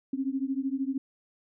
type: beating tone pair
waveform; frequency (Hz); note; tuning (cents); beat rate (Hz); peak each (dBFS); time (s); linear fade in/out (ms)
sine; 263.4 / 276.4; C4 / C#4; +12 / -5; 13; -30 / -31; 0.13-0.98; 5
effects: none